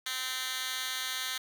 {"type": "tone with high-pass filter", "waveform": "10% pulse", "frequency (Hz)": 258.2, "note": "C4", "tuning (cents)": -23, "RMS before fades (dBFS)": -35, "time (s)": [0.06, 1.38], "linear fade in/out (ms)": 5, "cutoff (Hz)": 2500, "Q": 1.7, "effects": []}